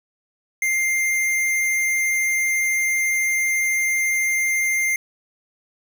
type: tone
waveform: square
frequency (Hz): 2102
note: C7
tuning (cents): +7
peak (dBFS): -19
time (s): 0.62-4.96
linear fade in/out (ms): 2
effects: none